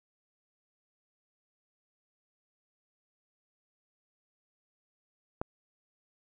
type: click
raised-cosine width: 1 ms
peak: -18 dBFS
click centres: 5.415 s
effects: none